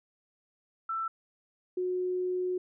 sine tone pair in turn, 1332 / 364.6 Hz, E6 / F#4, +18 / -25 cents, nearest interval octave + minor seventh, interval 2243 cents, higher first, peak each -30 / -28 dBFS, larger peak second, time 0.89-1.08 / 1.77-2.58 s, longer second, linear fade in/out 5 ms, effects none

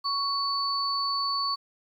sine tone pair together, 1113 / 4480 Hz, C#6 / C#8, +7 / +18 cents, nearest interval 2 octaves, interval 2411 cents, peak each -28 dBFS, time 0.04-1.56 s, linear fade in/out 20 ms, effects 10-bit

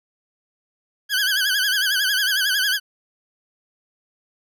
20% pulse tone with vibrato, 1583 Hz, G6, 17 cents sharp, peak -13 dBFS, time 1.09-2.8 s, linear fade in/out 50 ms, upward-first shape sine, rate 11 Hz, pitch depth 110 cents each way, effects none

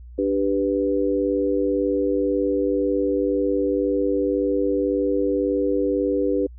sine chord, G major, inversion second, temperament equal, 293.7 / 392 / 493.9 Hz, D4 / G4 / B4, 0 / 0 / 0 cents, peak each -23 dBFS, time 0.18-6.47 s, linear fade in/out 10 ms, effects added 60 Hz sine -38 dBFS peak until 6.58 s

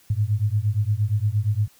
sine beating tone pair, 101 / 109.6 Hz, G#2 / A2, -48 / -6 cents, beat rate 8.6 Hz, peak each -22 dBFS, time 0.1-1.68 s, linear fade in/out 5 ms, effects white hiss -56 dBFS RMS until 1.79 s

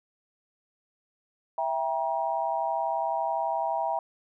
sine chord, E diminished, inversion none, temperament just, 659.3 / 791.1 / 949.3 Hz, E5 / G5 / Bb5, 0 / +16 / +31 cents, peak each -30 dBFS, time 1.58-3.99 s, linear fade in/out 2 ms, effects none

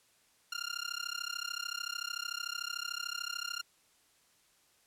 15% pulse tone with amplitude modulation, 1400 Hz, F6, 4 cents sharp, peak -26 dBFS, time 0.52-3.62 s, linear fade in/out 5 ms, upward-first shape sine, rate 33.5 Hz, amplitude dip 100%, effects white hiss -68 dBFS RMS until 4.86 s + low-pass 11000 Hz 12 dB/octave

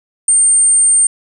sine tone, 8740 Hz, C#9, 26 cents flat, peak -7 dBFS, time 0.28-1.07 s, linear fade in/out 2 ms, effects none

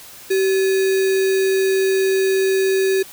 sine tone with sample-and-hold, 383.3 Hz, G4, 39 cents flat, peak -14 dBFS, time 0.3-3.03 s, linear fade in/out 10 ms, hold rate 2100 Hz, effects white hiss -40 dBFS RMS until 3.12 s

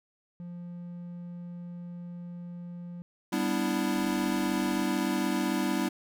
triangle tone, 174.61 Hz, F3, in tune, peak -36 dBFS, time 0.4-3.02 s, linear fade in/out 0 ms
square chord, E minor seventh, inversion first, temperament equal, 196 / 246.9 / 293.7 / 329.6 Hz, G3 / B3 / D4 / E4, 0 / 0 / 0 / 0 cents, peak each -33 dBFS, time 3.32-5.89 s, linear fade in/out 10 ms
click train, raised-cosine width 2 ms, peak -37 dBFS, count 44, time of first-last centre 3.96-4.822 s, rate 49.9 Hz
effects none

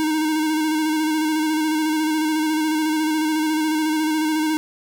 square tone with vibrato, 311.1 Hz, D#4, in tune, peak -19 dBFS, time 0-4.57 s, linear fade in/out 0 ms, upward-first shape square, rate 14 Hz, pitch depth 26 cents each way, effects none

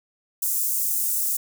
white high-pass noise, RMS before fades -24 dBFS, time 0.42-1.37 s, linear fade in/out 5 ms, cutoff 7300 Hz, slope 24 dB/octave, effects none

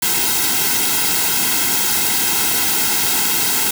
white noise with comb filter, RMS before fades -17 dBFS, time 0.02-3.71 s, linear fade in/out 5 ms, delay 1.7 ms, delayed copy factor -0.9, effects none

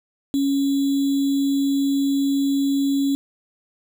sine tone with sample-and-hold, 277.2 Hz, C#4, in tune, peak -17 dBFS, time 0.34-3.15 s, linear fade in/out 0 ms, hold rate 3675 Hz, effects none

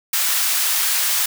white high-pass noise, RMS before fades -19 dBFS, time 0.13-1.26 s, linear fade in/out 5 ms, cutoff 1100 Hz, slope 12 dB/octave, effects none

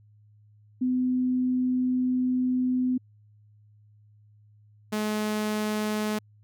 sine / sawtooth tone pair in turn, 253.2 / 212.9 Hz, B3 / G#3, +43 / +43 cents, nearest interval minor third, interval 300 cents, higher first, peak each -22 dBFS, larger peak neither, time 0.81-2.98 / 4.92-6.19 s, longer first, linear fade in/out 10 ms, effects added 105 Hz sine -54 dBFS peak until 6.43 s

